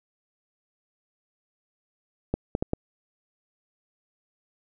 clicks, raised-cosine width 2 ms, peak -11 dBFS, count 4, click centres 2.34 / 2.551 / 2.625 / 2.734 s, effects none

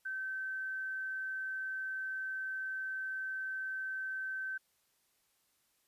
sine tone, 1542 Hz, G6, 29 cents flat, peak -36 dBFS, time 0.05-4.58 s, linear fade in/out 10 ms, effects white hiss -75 dBFS RMS until 5.87 s + resampled to 32000 Hz

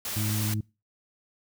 white noise, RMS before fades -33 dBFS, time 0.05-0.54 s, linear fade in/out 2 ms
harmonic tone, 106.4 Hz, G#2, 42 cents sharp, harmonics 1 / 2 / 3, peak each -27 / -33 / -39 dBFS, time 0.16-0.61 s, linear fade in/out 5 ms
effects noise-tail reverb RT60 0.3 s tail -25 dB re dry

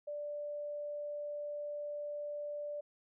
sine tone, 587.3 Hz, D5, in tune, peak -38 dBFS, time 0.07-2.81 s, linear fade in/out 10 ms, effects none

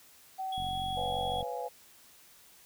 sine tone with vibrato, 756 Hz, F#5, 37 cents sharp, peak -33 dBFS, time 0.38-1.42 s, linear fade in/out 20 ms, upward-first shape square, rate 2.7 Hz, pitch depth 11 cents each way
triangle tone, 3338 Hz, G#7, 8 cents sharp, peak -37 dBFS, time 0.52-1.42 s, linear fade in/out 5 ms
click train, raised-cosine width 5 ms, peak -31 dBFS, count 40, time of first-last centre 0.58-1.428 s, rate 46 Hz
sine chord, C# dominant seventh, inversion third, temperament just, 498.9 / 554.4 / 693 / 831.5 Hz, B4 / C#5 / E#5 / G#5, +17 / 0 / -14 / +2 cents, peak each -38 / -43 / -40 / -39 dBFS, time 0.96-1.69 s, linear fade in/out 20 ms
effects white hiss -58 dBFS RMS until 2.65 s

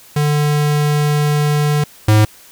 square tone pair in turn, 148.2 / 107.19 Hz, D3 / A2, +16 / -45 cents, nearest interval tritone, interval 561 cents, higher first, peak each -13 / -8 dBFS, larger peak second, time 0.16-1.84 / 2.08-2.25 s, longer first, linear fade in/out 5 ms, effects white hiss -43 dBFS RMS until 2.51 s

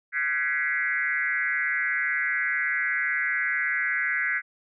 sine tone with frequency modulation, 1808 Hz, A6, 47 cents sharp, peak -23 dBFS, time 0.12-4.42 s, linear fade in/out 50 ms, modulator 145 Hz, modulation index 2.4, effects none

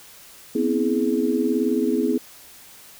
sine tone cluster, 243.7 / 262.4 / 325.1 / 420.3 Hz, B3 / C4 / E4 / G#4, -23 / +5 / -24 / +21 cents, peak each -24 dBFS, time 0.55-2.18 s, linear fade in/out 5 ms, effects white hiss -46 dBFS RMS until 2.99 s

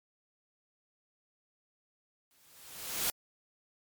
white noise with exponential growth, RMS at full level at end -29 dBFS, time 2.31-3.1 s, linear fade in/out 0 ms, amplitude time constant 170 ms, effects MP3 96 kbps

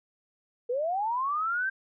sine linear sweep, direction up, 463.6 to 1588 Hz, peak -26 dBFS, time 0.69-1.7 s, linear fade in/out 10 ms, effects none

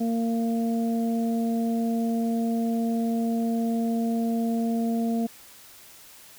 harmonic tone, 229.7 Hz, A#3, 25 cents flat, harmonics 1 / 2 / 3, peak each -23 / -34 / -34 dBFS, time 0-5.27 s, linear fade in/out 10 ms, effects white hiss -49 dBFS RMS until 6.38 s

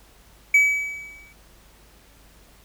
triangle tone with exponential decay, 2283 Hz, D7, 50 cents flat, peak -9 dBFS, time 0.54-1.33 s, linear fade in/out 5 ms, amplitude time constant 170 ms, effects added 50 Hz sine -54 dBFS peak until 2.64 s + pink hiss -54 dBFS RMS until 2.64 s

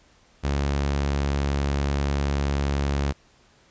sawtooth tone, 70.4 Hz, C#2, 27 cents sharp, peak -18 dBFS, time 0.43-3.13 s, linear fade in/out 20 ms, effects pink hiss -58 dBFS RMS until 3.7 s + resampled to 16000 Hz

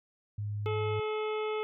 sine tone, 103.83 Hz, G#2, in tune, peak -32 dBFS, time 0.38-1 s, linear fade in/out 5 ms
harmonic tone, 430 Hz, A4, 40 cents flat, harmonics 1 / 2 / 3 / 5 / 6 / 7 / 8, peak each -31 / -41 / -40 / -44 / -47 / -50 / -51 dBFS, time 0.66-1.63 s, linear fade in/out 0 ms
effects none

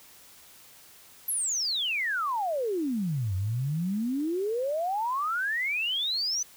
sine exponential two-way sweep, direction down then up, 11840 to 90.4 to 6140 Hz, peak -26 dBFS, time 1.28-6.43 s, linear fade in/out 5 ms, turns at 3.35 s, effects white hiss -53 dBFS RMS until 6.56 s

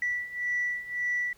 sine beating tone pair, 1958 / 1959.8 Hz, B6 / B6, -15 / -14 cents, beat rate 1.8 Hz, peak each -32 / -29 dBFS, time 0.02-1.33 s, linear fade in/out 2 ms, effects tanh soft clip ceiling -21 dBFS + pink hiss -60 dBFS RMS until 1.37 s

